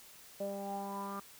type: tone with low-pass filter sweep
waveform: sawtooth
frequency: 198.5 Hz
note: G3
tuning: 22 cents sharp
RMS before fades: -40 dBFS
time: 0.4-1.2 s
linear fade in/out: 5 ms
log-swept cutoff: 590 to 1200 Hz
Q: 8.4
effects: white hiss -56 dBFS RMS until 1.39 s